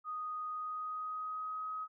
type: tone with pitch glide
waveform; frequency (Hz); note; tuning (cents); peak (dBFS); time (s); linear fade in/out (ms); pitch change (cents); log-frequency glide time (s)
sine; 1243 to 1265.5; D#6 to D#6; -2 to +29; -37; 0.04-1.88; 50; +31; 0.49-1.69
effects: none